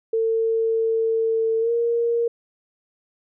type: tone with pitch glide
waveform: sine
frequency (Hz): 449.9 to 468.2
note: A4 to A#4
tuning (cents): +39 to +8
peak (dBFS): -18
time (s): 0.13-2.28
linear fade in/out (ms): 5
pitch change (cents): +69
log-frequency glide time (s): 1.6-1.71
effects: none